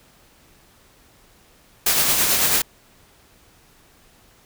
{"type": "noise with tremolo", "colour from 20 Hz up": "white", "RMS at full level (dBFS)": -17, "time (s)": [1.86, 2.62], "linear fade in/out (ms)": 5, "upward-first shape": "sine", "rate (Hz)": 9.1, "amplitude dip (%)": 35, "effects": ["pink hiss -54 dBFS RMS until 4.45 s"]}